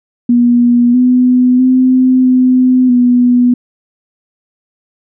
sine tone with pitch steps, 240.9 / 250.5 / 256.6 / 254.4 / 245.6 Hz, B3 / B3 / C4 / C4 / B3, -43 / +25 / -34 / -48 / -9 cents, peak -5 dBFS, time 0.29-3.54 s, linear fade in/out 5 ms, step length 650 ms, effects none

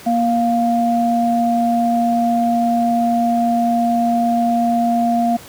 sine tone pair together, 236.2 / 700 Hz, A#3 / F5, +23 / +4 cents, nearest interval octave + perfect fifth, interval 1881 cents, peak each -16 dBFS, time 0.06-5.37 s, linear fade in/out 10 ms, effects pink hiss -38 dBFS RMS until 5.48 s + high-pass 100 Hz 12 dB/octave

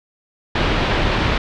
pink low-pass noise, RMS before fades -18 dBFS, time 0.55-1.38 s, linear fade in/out 5 ms, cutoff 3800 Hz, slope 24 dB/octave, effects none

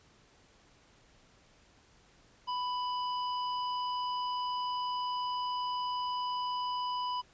harmonic tone, 993 Hz, B5, 9 cents sharp, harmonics 1 / 3 / 5, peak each -32 / -42 / -46 dBFS, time 2.47-7.22 s, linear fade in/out 20 ms, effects pink hiss -63 dBFS RMS until 7.33 s + resampled to 16000 Hz

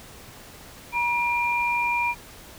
sine tone pair together, 958.2 / 2391 Hz, A#5 / D7, +47 / +30 cents, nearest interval octave + major third, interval 1583 cents, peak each -24 dBFS, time 0.92-2.15 s, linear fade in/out 50 ms, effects pink hiss -45 dBFS RMS until 2.58 s

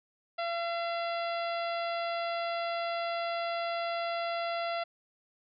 harmonic tone, 680 Hz, F5, 46 cents flat, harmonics 1 / 2 / 3 / 4 / 5 / 6 / 7, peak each -32 / -38 / -42 / -44 / -46 / -48 / -49 dBFS, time 0.38-4.84 s, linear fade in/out 10 ms, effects none

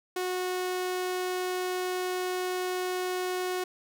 sawtooth tone, 365.8 Hz, F#4, 20 cents flat, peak -25 dBFS, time 0.16-3.64 s, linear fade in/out 5 ms, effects none

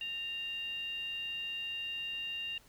sine tone with frequency modulation, 2794 Hz, F7, in tune, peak -36 dBFS, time 0.01-2.58 s, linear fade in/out 2 ms, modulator 965 Hz, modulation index 0.35, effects pink hiss -62 dBFS RMS until 2.68 s

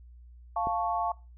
sine chord, F augmented, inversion none, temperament equal, 698.5 / 880 / 1108.7 Hz, F5 / A5 / C#6, 0 / 0 / 0 cents, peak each -30 / -31 / -32 dBFS, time 0.56-1.12 s, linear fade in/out 5 ms
click, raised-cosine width 2 ms, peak -23 dBFS, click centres 0.671 s
effects noise-tail reverb RT60 0.3 s tail -22 dB re dry + added 60 Hz sine -48 dBFS peak until 1.37 s

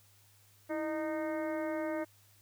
harmonic tone with a mistuned harmonic, 307.9 Hz, D#4, 18 cents flat, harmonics 1 / 2 / 3 / 4 / 5 / 6 / 7, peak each -36 / -36 / -45 / -48 / -48 / -49 / -50 dBFS, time 0.69-2.05 s, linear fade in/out 20 ms, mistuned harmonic 1, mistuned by +82 cents, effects added 101 Hz sine -65 dBFS peak until 2.41 s + white hiss -65 dBFS RMS until 2.41 s

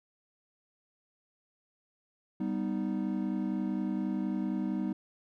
triangle chord, G augmented, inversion none, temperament equal, 196 / 246.9 / 311.1 Hz, G3 / B3 / D#4, 0 / 0 / 0 cents, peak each -31 / -33 / -33 dBFS, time 2.4-4.93 s, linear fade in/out 5 ms, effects none

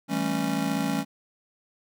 square chord, A dominant seventh, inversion second, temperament just, 165 / 198 / 220 / 275 Hz, E3 / G3 / A3 / C#4, +2 / +18 / 0 / -14 cents, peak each -33 / -32 / -32 / -29 dBFS, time 0.08-1.05 s, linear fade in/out 50 ms, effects none

